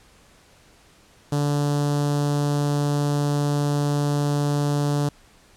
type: tone with notch filter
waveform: sawtooth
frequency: 145.1 Hz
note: D3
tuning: 21 cents flat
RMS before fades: -22 dBFS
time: 1.32-5.09 s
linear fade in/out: 5 ms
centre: 2200 Hz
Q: 0.75
effects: pink hiss -54 dBFS RMS until 5.56 s + low-pass 10000 Hz 12 dB/octave